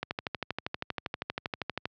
click train, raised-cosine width 0.3 ms, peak -15 dBFS, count 24, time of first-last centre 0.03-1.855 s, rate 12.6 Hz, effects high-pass 80 Hz 12 dB/octave + low-pass 5000 Hz 12 dB/octave

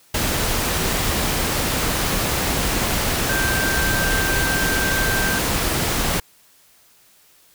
sine tone in noise, 1568 Hz, G6, in tune, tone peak -22 dBFS, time 3.29-5.39 s, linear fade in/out 5 ms, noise pink, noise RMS -21 dBFS, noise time 0.14-6.2 s, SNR -4 dB, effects white hiss -54 dBFS RMS until 7.54 s

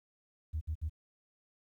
sine tone bursts, 78.4 Hz, D#2, 14 cents sharp, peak -31 dBFS, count 3, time 0.53-0.896 s, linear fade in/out 20 ms, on 82 ms, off 60 ms, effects tanh soft clip ceiling -28 dBFS + 12-bit

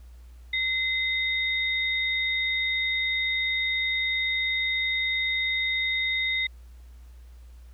sine tone pair together, 2055 / 3703 Hz, C7 / A#7, -32 / -12 cents, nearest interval minor seventh, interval 1020 cents, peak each -25 / -29 dBFS, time 0.53-6.47 s, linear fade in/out 5 ms, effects added 60 Hz sine -44 dBFS peak until 7.73 s + pink hiss -63 dBFS RMS until 7.73 s

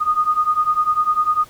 sine beating tone pair, 1227 / 1237 Hz, D#6 / D#6, -25 / -10 cents, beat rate 10 Hz, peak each -19 / -17 dBFS, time 0-1.45 s, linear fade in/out 20 ms, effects pink hiss -46 dBFS RMS until 1.49 s

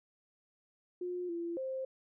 sine tone with pitch steps, 357.7 / 340.1 / 526 Hz, F4 / F4 / C5, +41 / -46 / +9 cents, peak -35 dBFS, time 1.01-1.85 s, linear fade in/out 5 ms, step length 280 ms, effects none

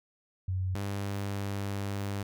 sine / sawtooth tone pair in turn, 93 / 99.87 Hz, F#2 / G2, +9 / +33 cents, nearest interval minor second, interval 124 cents, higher second, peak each -28 dBFS, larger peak neither, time 0.48-0.75 / 0.75-2.23 s, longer second, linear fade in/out 5 ms, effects none

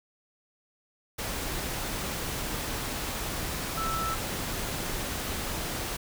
sine tone in noise, 1318.5 Hz, E6, in tune, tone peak -30 dBFS, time 3.77-4.15 s, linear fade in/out 10 ms, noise pink, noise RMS -33 dBFS, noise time 1.18-5.97 s, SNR 0 dB, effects none

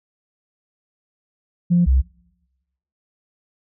sine tone pair in turn, 174.61 / 65.4 Hz, F3 / C2, 0 / 0 cents, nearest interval octave + perfect fourth, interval 1700 cents, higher first, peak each -11 dBFS, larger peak neither, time 1.7-1.86 / 1.86-2.02 s, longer neither, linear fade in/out 20 ms, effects noise-tail reverb RT60 1.0 s tail -26 dB re dry + tanh soft clip ceiling -7 dBFS

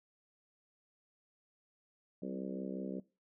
harmonic tone with a mistuned harmonic, 65.41 Hz, C2, in tune, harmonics 3 / 4 / 5 / 6 / 7 / 8 / 9, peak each -42 / -44 / -46 / -48 / -49 / -50 / -51 dBFS, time 2.22-3 s, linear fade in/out 5 ms, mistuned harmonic 3, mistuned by -39 cents, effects noise-tail reverb RT60 0.3 s tail -21 dB re dry

